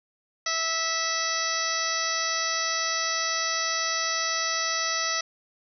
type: harmonic tone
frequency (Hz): 654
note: E5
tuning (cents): -14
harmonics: 1 / 2 / 3 / 4 / 5 / 6 / 7 / 8 / 9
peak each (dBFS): -37 / -31 / -31 / -38 / -40 / -35 / -35 / -32 / -32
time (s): 0.46-5.21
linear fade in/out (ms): 5
effects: none